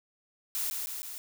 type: noise with echo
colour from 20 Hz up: blue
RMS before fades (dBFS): -32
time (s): 0.55-0.7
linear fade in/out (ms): 0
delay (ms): 160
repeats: 3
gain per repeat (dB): -3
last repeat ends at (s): 1.18
effects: none